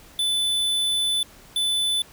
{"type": "tone pair in turn", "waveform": "square", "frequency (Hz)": [3500, 3500], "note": ["A7", "A7"], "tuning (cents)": [-10, -10], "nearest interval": "unison", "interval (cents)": 0, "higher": "neither", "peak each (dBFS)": -21, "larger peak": "neither", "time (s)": [[0.19, 1.23], [1.56, 2.02]], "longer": "first", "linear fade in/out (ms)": 2, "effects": ["pink hiss -49 dBFS RMS until 2.12 s"]}